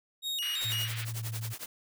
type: tone with vibrato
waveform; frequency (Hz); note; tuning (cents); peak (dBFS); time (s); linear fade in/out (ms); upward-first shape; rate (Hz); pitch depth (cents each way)
40% pulse; 3283; G#7; -21; -30; 0.22-0.89; 50; square; 3; 230
type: band-pass noise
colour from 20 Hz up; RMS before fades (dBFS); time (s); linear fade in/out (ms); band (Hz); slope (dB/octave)
pink; -42; 0.42-1.05; 5; 1600 to 3900; 24
type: noise with tremolo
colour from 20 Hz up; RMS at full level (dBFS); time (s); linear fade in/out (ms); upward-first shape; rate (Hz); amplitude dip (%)
white; -38; 0.61-1.66; 2; triangle; 11; 100
type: tone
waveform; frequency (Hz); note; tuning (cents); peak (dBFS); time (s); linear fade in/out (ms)
sine; 112.7; A2; +42; -34; 0.64-1.54; 20
effects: none